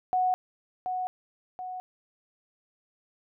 sine tone with echo, 737 Hz, F#5, 7 cents flat, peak -22 dBFS, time 0.13-0.34 s, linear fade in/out 0 ms, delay 730 ms, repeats 2, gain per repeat -6 dB, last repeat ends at 1.8 s, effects none

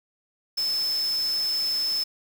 sine tone in noise, 5250 Hz, E8, 8 cents flat, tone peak -23 dBFS, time 0.57-2.04 s, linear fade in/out 10 ms, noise white, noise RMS -39 dBFS, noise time 0.57-2.04 s, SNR +13 dB, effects none

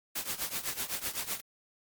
white noise with tremolo, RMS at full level -32 dBFS, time 0.15-1.41 s, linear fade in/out 10 ms, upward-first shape triangle, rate 7.9 Hz, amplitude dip 90%, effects Opus 48 kbps

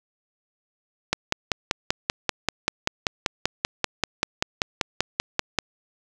click train, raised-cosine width 0.2 ms, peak -3 dBFS, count 24, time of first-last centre 1.13-5.587 s, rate 5.16 Hz, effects none

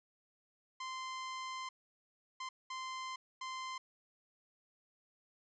sawtooth tone bursts at uneven times, 1040 Hz, C6, 11 cents flat, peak -37 dBFS, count 4, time 0.8-1.69 / 2.4-2.49 / 2.7-3.16 / 3.41-3.78 s, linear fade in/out 5 ms, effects resampled to 16000 Hz

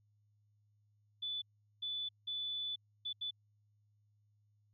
sine tone bursts at uneven times, 3480 Hz, A7, 20 cents flat, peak -37 dBFS, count 5, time 1.22-1.42 / 1.82-2.09 / 2.27-2.76 / 3.05-3.13 / 3.21-3.31 s, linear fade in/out 10 ms, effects added 104 Hz sine -70 dBFS peak until 4.73 s

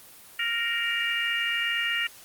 harmonic tone with a mistuned harmonic, 466.2 Hz, A#4, in tune, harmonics 3 / 4 / 5 / 6, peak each -34 / -28 / -32 / -29 dBFS, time 0.39-2.07 s, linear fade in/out 5 ms, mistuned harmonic 6, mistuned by +15 cents, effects white hiss -49 dBFS RMS until 2.24 s + Opus 24 kbps

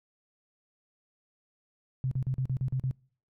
sine tone bursts, 130.6 Hz, C3, 3 cents flat, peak -26 dBFS, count 8, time 2.04-2.911 s, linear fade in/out 0 ms, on 73 ms, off 41 ms, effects noise-tail reverb RT60 0.5 s tail -26 dB re dry

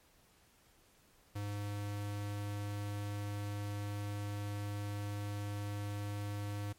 square tone, 102.5 Hz, G#2, 22 cents flat, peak -38 dBFS, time 1.35-6.73 s, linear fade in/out 10 ms, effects pink hiss -67 dBFS RMS until 6.78 s + MP3 64 kbps

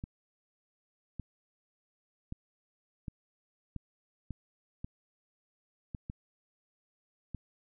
clicks, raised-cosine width 5 ms, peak -26 dBFS, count 10, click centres 0.039 / 1.197 / 2.324 / 3.082 / 3.763 / 4.307 / 4.845 / 5.948 / 6.099 / 7.347 s, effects none

